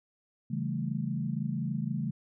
sine chord, A dominant seventh, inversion first, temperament equal, 138.59 / 164.81 / 196 / 220 Hz, C#3 / E3 / G3 / A3, 0 / 0 / 0 / 0 cents, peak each -34 / -35 / -37 / -35 dBFS, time 0.5-2.11 s, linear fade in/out 10 ms, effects none

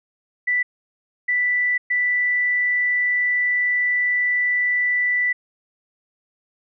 sine tone bursts at uneven times, 1975.5 Hz, B6, in tune, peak -17 dBFS, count 3, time 0.47-0.63 / 1.28-1.78 / 1.9-5.33 s, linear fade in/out 10 ms, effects none

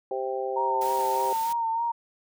harmonic tone, 130.81 Hz, C3, in tune, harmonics 3 / 4 / 5 / 6, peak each -31 / -31 / -39 / -33 dBFS, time 0.11-1.33 s, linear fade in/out 2 ms
sine tone with vibrato, 919 Hz, A#5, 25 cents flat, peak -24 dBFS, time 0.56-1.92 s, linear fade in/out 10 ms, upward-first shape sine, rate 3.3 Hz, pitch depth 38 cents each way
white noise, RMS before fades -40 dBFS, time 0.81-1.53 s, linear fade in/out 5 ms
effects none

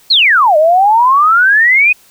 sine exponential two-way sweep, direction down then up, 4468 to 597 to 2541 Hz, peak -5 dBFS, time 0.1-1.93 s, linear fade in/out 10 ms, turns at 0.57 s, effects white hiss -46 dBFS RMS until 2.1 s

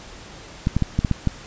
clicks, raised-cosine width 5 ms, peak -6 dBFS, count 7, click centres 0.671 / 0.766 / 0.823 / 0.99 / 1.048 / 1.113 / 1.273 s, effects pink hiss -41 dBFS RMS until 1.46 s + resampled to 16000 Hz

